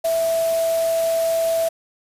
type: tone in noise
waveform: sine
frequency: 659.3 Hz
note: E5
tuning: in tune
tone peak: -17 dBFS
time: 0.04-1.69 s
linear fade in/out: 10 ms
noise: white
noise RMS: -32 dBFS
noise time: 0.04-1.69 s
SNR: +12 dB
effects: resampled to 32000 Hz